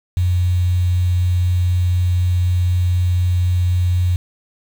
sine tone with quantisation, 89.6 Hz, F2, 45 cents sharp, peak -13 dBFS, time 0.17-4.16 s, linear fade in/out 0 ms, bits 6, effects none

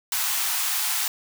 white high-pass noise, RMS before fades -25 dBFS, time 0.12-1.08 s, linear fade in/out 2 ms, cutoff 710 Hz, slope 96 dB/octave, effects none

